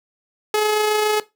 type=tone with amplitude modulation; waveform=sawtooth; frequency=425 Hz; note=G#4; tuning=40 cents sharp; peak=-11 dBFS; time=0.54-1.2 s; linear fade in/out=2 ms; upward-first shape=sine; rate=27.1 Hz; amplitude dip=30%; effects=noise-tail reverb RT60 0.2 s tail -17 dB re dry